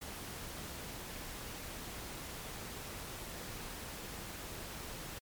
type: noise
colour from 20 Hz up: pink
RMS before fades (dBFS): -45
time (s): 0.01-5.19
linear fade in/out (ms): 10
effects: MP3 96 kbps